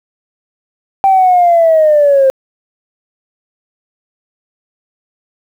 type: linear sweep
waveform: sine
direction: down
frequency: 784 to 526 Hz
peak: -4 dBFS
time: 1.04-2.3 s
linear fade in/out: 0 ms
effects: tanh soft clip ceiling -1 dBFS + 7-bit